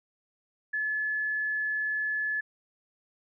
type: tone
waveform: sine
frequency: 1719 Hz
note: A6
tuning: 41 cents flat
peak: -27 dBFS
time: 0.73-2.41 s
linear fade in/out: 10 ms
effects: none